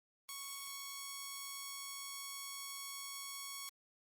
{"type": "tone", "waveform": "5% pulse", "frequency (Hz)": 1108.7, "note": "C#6", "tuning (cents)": 0, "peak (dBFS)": -32, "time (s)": [0.29, 3.69], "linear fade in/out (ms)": 0, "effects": ["Opus 24 kbps"]}